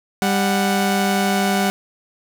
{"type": "tone pair together", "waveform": "sawtooth", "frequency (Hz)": [197.78, 739], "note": ["G3", "F#5"], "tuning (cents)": [16, -2], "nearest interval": "octave + major seventh", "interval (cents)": 2282, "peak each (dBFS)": [-14, -17], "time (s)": [0.22, 1.7], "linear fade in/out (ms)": 0, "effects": []}